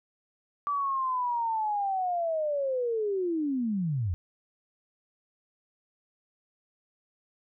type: linear sweep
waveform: sine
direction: down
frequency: 1163 to 79.4 Hz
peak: -26 dBFS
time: 0.67-4.14 s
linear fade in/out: 0 ms
effects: none